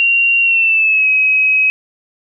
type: tone with pitch glide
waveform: sine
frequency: 2759 to 2545 Hz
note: F7 to D#7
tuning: -22 to +39 cents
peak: -9 dBFS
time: 0-1.7 s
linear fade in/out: 0 ms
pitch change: -139 cents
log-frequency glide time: 0.41-1.08 s
effects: none